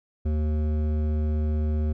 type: tone with hard clipping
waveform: sine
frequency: 76.3 Hz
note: D#2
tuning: 33 cents flat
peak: -24 dBFS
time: 0.25-1.93 s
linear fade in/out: 10 ms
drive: 12 dB
effects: none